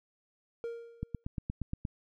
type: tone with exponential decay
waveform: triangle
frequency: 466.2 Hz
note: A#4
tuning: in tune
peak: -31 dBFS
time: 0.64-1.24 s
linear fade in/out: 0 ms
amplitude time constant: 130 ms
type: click train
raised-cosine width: 5 ms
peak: -22 dBFS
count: 8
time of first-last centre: 1.03-1.852 s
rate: 8.52 Hz
effects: none